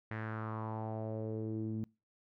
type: tone with low-pass filter sweep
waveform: sawtooth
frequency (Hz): 110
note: A2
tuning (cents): 0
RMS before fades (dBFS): -39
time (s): 0.11-1.84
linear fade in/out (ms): 0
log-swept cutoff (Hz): 1900 to 250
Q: 3.7
effects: noise-tail reverb RT60 0.3 s tail -26 dB re dry